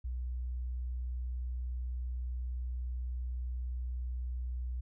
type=tone; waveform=sine; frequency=61.74 Hz; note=B1; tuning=in tune; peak=-34 dBFS; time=0.04-4.81 s; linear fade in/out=10 ms; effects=none